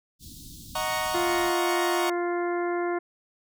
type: band-stop noise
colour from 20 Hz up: pink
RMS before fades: -44 dBFS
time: 0.19-1.53 s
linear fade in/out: 50 ms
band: 310 to 3500 Hz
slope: 48 dB/octave
type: chord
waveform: sawtooth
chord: D# minor seventh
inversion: none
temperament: equal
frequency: 622.3 / 740 / 932.3 / 1108.7 Hz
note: D#5 / F#5 / A#5 / C#6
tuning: 0 / 0 / 0 / 0 cents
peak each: -28 dBFS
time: 0.75-2.1 s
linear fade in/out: 5 ms
type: harmonic tone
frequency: 349.2 Hz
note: F4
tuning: in tune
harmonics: 1 / 2 / 3 / 4 / 5 / 6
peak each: -26 / -32 / -36 / -38 / -40 / -42 dBFS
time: 1.14-2.99 s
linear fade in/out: 10 ms
effects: none